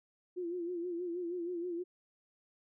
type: tone with vibrato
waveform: sine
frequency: 349.2 Hz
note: F4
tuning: in tune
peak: -35 dBFS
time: 0.36-1.84 s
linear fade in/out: 20 ms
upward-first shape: sine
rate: 6.3 Hz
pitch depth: 70 cents each way
effects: none